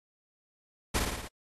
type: noise with echo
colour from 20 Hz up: pink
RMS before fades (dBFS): -28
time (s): 0.94-1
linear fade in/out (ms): 10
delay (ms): 56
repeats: 5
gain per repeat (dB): -3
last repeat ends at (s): 1.28
effects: AAC 32 kbps